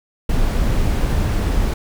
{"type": "noise", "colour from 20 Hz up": "brown", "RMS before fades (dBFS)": -17, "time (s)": [0.29, 1.74], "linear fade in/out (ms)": 5, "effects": []}